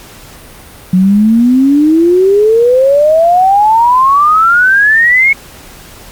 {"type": "exponential sweep", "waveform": "sine", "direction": "up", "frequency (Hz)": [180, 2211], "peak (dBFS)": -4, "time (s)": [0.93, 5.33], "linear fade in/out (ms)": 5, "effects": ["pink hiss -34 dBFS RMS until 6.11 s", "Opus 48 kbps"]}